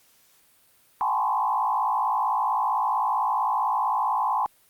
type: tone with frequency modulation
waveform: sine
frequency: 932.3 Hz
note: A#5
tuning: in tune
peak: -21 dBFS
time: 1.01-4.46 s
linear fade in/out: 0 ms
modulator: 55.6 Hz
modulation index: 2.7
effects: white hiss -60 dBFS RMS until 4.69 s + Opus 48 kbps